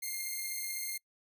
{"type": "beating tone pair", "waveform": "5% pulse", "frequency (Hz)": [2114, 2130], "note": ["C7", "C7"], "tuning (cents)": [17, 30], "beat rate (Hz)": 16, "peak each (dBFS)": [-27, -31], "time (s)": [0.02, 0.98], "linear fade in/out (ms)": 10, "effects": ["noise-tail reverb RT60 0.1 s tail -26 dB re dry"]}